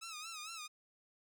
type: tone with vibrato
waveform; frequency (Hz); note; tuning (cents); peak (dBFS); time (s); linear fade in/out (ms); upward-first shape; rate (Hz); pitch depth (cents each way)
10% pulse; 1282; E6; -49; -36; 0.01-0.68; 20; sine; 4.4; 99
effects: none